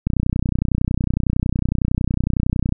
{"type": "click train", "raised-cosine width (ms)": 5, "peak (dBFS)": -6, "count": 83, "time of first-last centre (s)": [0.07, 2.724], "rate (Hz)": 30.9, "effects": []}